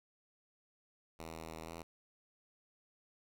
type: tone with pitch steps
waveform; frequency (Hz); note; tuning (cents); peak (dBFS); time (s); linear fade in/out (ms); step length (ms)
5% pulse; 81.3 / 80.8 / 80.3 / 83; E2 / E2 / E2 / E2; -23 / -34 / -45 / +12; -34; 1.19-1.83; 5; 160
effects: none